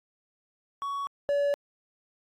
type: tone pair in turn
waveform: triangle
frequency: 1120 / 571.1 Hz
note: C#6 / D5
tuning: +18 / -49 cents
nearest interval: octave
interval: 1167 cents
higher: first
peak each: -28 / -21 dBFS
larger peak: second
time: 0.82-1.07 / 1.29-1.54 s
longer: neither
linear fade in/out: 0 ms
effects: AAC 64 kbps